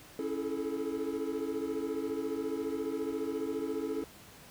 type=chord; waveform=triangle; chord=A major seventh; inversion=first; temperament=equal with one note detuned; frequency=277.2 / 329.6 / 425.5 / 440 Hz; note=C#4 / E4 / G#4 / A4; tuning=0 / 0 / +42 / 0 cents; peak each=-36 / -36 / -36 / -36 dBFS; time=0.19-4.04 s; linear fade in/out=2 ms; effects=pink hiss -53 dBFS RMS until 4.5 s + high-pass 60 Hz 12 dB/octave